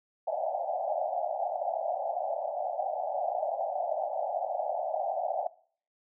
white band-pass noise, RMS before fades -32 dBFS, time 0.27-5.47 s, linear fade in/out 2 ms, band 580 to 800 Hz, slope 96 dB/octave, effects noise-tail reverb RT60 0.5 s tail -20 dB re dry

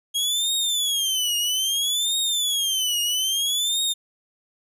sawtooth tone with vibrato, 3270 Hz, G#7, 28 cents flat, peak -18 dBFS, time 0.14-3.94 s, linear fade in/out 20 ms, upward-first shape triangle, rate 0.61 Hz, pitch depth 240 cents each way, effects resampled to 32000 Hz

